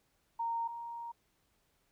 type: tone pair in turn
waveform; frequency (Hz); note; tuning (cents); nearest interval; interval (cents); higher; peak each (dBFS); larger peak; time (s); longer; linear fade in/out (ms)
sine; 925 / 935.2; A#5 / A#5; -14 / +5; unison; 19; second; -32 / -40; first; 0.39-0.68 / 0.68-1.12; second; 10
effects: pink hiss -75 dBFS RMS until 1.91 s